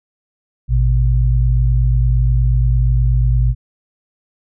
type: tone pair together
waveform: sine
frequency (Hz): 55 / 123.47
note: A1 / B2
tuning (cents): 0 / 0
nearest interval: octave + major second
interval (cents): 1400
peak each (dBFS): -12 / -15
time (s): 0.68-3.55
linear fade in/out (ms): 50
effects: none